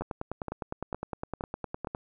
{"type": "two click trains", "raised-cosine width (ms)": 1, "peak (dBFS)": [-19, -20], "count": [20, 5], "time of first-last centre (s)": [[0.01, 1.949], [0.02, 1.872]], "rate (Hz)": [9.8, 2.16], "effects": []}